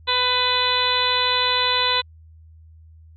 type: harmonic tone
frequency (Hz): 499.3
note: B4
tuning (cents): +19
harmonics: 1 / 2 / 3 / 4 / 5 / 6 / 7 / 8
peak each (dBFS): -29 / -23 / -29 / -29 / -28 / -29 / -24 / -23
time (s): 0.07-2.02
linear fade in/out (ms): 20
effects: added 80 Hz sine -44 dBFS peak until 3.16 s + Opus 48 kbps